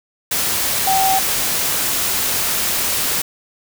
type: tone in noise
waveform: sine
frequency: 769 Hz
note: G5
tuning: 33 cents flat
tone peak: -14 dBFS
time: 0.87-1.19 s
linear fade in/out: 5 ms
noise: white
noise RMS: -19 dBFS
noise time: 0.31-3.22 s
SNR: +2 dB
effects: none